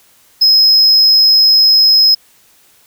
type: tone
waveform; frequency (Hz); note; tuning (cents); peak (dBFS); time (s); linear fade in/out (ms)
triangle; 5120; D#8; +49; -4; 0.41-2.15; 10
effects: white hiss -49 dBFS RMS until 2.86 s